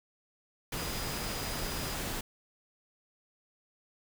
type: tone in noise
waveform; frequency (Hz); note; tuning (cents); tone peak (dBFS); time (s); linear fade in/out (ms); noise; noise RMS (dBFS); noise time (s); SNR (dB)
sine; 4938; D#8; -14; -45; 0.77-1.95; 5; pink; -36; 0.72-2.21; -12
effects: none